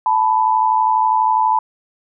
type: tone pair together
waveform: sine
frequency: 877 / 989.2 Hz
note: A5 / B5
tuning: -6 / +3 cents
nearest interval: major second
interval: 209 cents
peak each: -15 dBFS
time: 0.06-1.59 s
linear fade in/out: 2 ms
effects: none